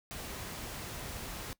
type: noise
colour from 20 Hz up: pink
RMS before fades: -42 dBFS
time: 0.11-1.53 s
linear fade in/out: 0 ms
effects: noise-tail reverb RT60 0.1 s tail -20 dB re dry